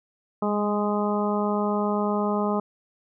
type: harmonic tone with a mistuned harmonic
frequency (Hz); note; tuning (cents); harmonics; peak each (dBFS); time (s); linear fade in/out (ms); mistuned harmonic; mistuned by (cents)
207.7; G#3; 0; 1 / 2 / 3 / 4 / 5 / 6; -25 / -28 / -30 / -31 / -32 / -33; 0.42-2.6; 5; 1; -16
effects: none